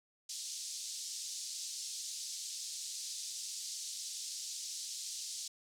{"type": "band-pass noise", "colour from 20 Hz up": "pink", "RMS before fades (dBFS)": -43, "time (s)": [0.29, 5.48], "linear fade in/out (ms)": 5, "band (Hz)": [4500, 8300], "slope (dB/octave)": 24, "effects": []}